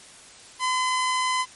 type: tone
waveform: sawtooth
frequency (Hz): 1019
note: C6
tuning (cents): -46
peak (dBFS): -18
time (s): 0.59-1.46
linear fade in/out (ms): 50
effects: white hiss -47 dBFS RMS until 1.55 s + MP3 48 kbps